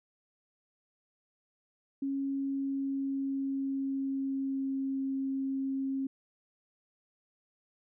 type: tone with pitch glide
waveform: sine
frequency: 274.5 to 269.3 Hz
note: C#4 to C#4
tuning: -17 to -50 cents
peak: -30 dBFS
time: 2.02-6.07 s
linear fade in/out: 5 ms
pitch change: -33 cents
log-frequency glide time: 2.17-5.07 s
effects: none